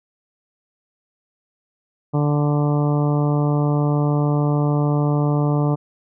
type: harmonic tone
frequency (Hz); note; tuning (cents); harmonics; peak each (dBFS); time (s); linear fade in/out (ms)
146.83; D3; 0; 1 / 2 / 3 / 4 / 5 / 6 / 7 / 8; -17 / -23 / -27 / -29 / -31 / -33 / -34 / -35; 2.13-5.76; 20
effects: none